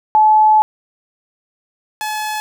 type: tone pair in turn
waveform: sine / sawtooth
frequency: 861 / 855.5 Hz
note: A5 / A5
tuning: -38 / -49 cents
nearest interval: unison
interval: 11 cents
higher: first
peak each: -7 / -16 dBFS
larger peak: first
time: 0.15-0.62 / 2.01-2.4 s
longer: first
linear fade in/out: 0 ms
effects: none